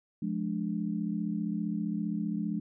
sine chord, D diminished, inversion first, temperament just, 176.2 / 211.4 / 293.7 Hz, F3 / Ab3 / D4, +16 / +31 / 0 cents, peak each -34 / -32 / -37 dBFS, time 0.22-2.6 s, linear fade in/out 5 ms, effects none

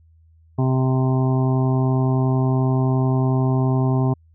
harmonic tone, 130.2 Hz, C3, 8 cents flat, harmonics 1 / 2 / 3 / 5 / 6 / 7 / 8, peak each -17 / -23 / -27 / -31 / -33 / -34 / -35 dBFS, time 0.58-4.14 s, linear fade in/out 10 ms, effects added 81 Hz sine -50 dBFS peak until 4.34 s

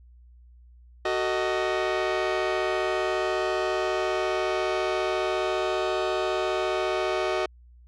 sawtooth chord, D# diminished, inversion first, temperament just, 373.4 / 448 / 622.3 Hz, F#4 / A4 / D#5, +16 / +31 / 0 cents, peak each -23 / -28 / -24 dBFS, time 1.05-7.46 s, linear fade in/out 5 ms, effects added 60 Hz sine -49 dBFS peak until 7.87 s + low-pass 4000 Hz 12 dB/octave

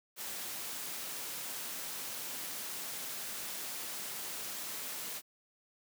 white noise, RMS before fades -41 dBFS, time 0.16-5.22 s, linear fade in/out 50 ms, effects high-pass 150 Hz 12 dB/octave

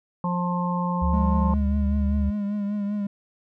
harmonic tone, 176.9 Hz, F3, 23 cents sharp, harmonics 1 / 3 / 5 / 6, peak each -24 / -34 / -30 / -30 dBFS, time 0.24-1.54 s, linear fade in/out 2 ms
sine tone, 73 Hz, D2, 10 cents flat, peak -21 dBFS, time 1.01-2.31 s, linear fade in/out 20 ms
triangle tone with vibrato, 204.8 Hz, G#3, 24 cents flat, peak -22 dBFS, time 1.13-3.07 s, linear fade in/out 5 ms, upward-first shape triangle, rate 5.1 Hz, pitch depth 45 cents each way
effects none

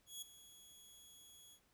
15% pulse tone with ADSR envelope, 3346 Hz, G#7, 12 cents sharp, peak -37 dBFS, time 0.06-1.6 s, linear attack 160 ms, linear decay 8 ms, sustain -15 dB, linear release 72 ms, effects pink hiss -75 dBFS RMS until 1.73 s

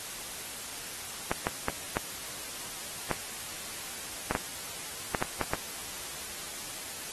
clicks, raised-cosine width 0.5 ms, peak -12 dBFS, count 11, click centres 1.315 / 1.469 / 1.684 / 1.969 / 3.113 / 4.31 / 4.351 / 5.148 / 5.225 / 5.413 / 5.535 s, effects white hiss -40 dBFS RMS until 7.12 s + AAC 32 kbps

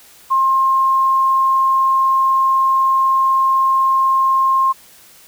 sine tone, 1064 Hz, C6, 29 cents sharp, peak -11 dBFS, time 0.3-4.73 s, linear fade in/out 20 ms, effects white hiss -45 dBFS RMS until 5.27 s

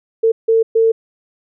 sine tone bursts at uneven times, 450.6 Hz, A4, 41 cents sharp, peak -9 dBFS, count 3, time 0.23-0.32 / 0.48-0.63 / 0.75-0.92 s, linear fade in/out 10 ms, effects none

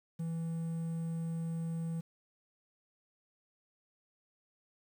triangle tone with quantisation, 164.81 Hz, E3, in tune, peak -32 dBFS, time 0.19-2.01 s, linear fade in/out 10 ms, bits 10, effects none

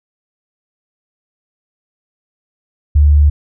sine tone, 73.42 Hz, D2, in tune, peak -5 dBFS, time 2.95-3.3 s, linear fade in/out 10 ms, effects none

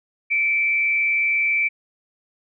sine tone with frequency modulation, 2323 Hz, D7, 20 cents flat, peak -17 dBFS, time 0.3-1.69 s, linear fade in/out 20 ms, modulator 128 Hz, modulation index 0.46, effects none

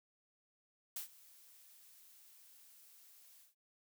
blue noise with ADSR envelope, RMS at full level -41 dBFS, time 0.96-3.55 s, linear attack 4 ms, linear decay 110 ms, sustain -21 dB, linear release 150 ms, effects none

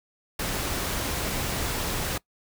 pink noise, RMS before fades -29 dBFS, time 0.39-2.18 s, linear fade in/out 5 ms, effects noise-tail reverb RT60 0.1 s tail -22 dB re dry

